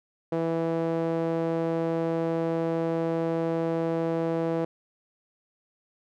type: tone with band-pass filter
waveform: sawtooth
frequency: 164.81 Hz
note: E3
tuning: in tune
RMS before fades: -27 dBFS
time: 0.32-4.65 s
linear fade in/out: 5 ms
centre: 480 Hz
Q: 1.7
effects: none